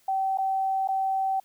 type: tone with dropouts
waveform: sine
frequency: 770 Hz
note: G5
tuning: 31 cents flat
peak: -23 dBFS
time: 0.08-1.4 s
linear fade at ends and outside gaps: 5 ms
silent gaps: 0.375-0.384 / 0.876-0.886 s
effects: white hiss -63 dBFS RMS until 1.44 s